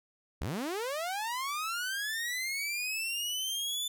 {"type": "linear sweep", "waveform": "sawtooth", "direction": "up", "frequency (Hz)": [51.1, 3520], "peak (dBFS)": -29, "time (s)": [0.41, 3.88], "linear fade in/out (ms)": 5, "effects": []}